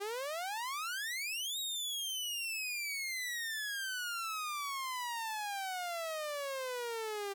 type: exponential two-way sweep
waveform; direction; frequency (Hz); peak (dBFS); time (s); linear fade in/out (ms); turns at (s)
sawtooth; up then down; 392 to 3824 to 392; -33; 0-7.34; 20; 1.59
effects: none